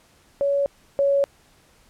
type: tone pair in turn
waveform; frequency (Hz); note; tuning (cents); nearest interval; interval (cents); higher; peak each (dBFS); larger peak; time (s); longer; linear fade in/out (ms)
sine; 562 / 558.8; C#5 / C#5; +24 / +14; unison; 10; first; -18 / -16; second; 0.41-0.66 / 0.99-1.24; neither; 0
effects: pink hiss -57 dBFS RMS until 1.89 s + low-pass 12000 Hz 12 dB/octave